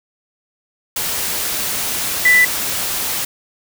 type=tone in noise; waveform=sine; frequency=1986 Hz; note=B6; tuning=9 cents sharp; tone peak=-8 dBFS; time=2.25-2.45 s; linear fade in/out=5 ms; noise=white; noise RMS=-21 dBFS; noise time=0.96-3.25 s; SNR=+10 dB; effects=none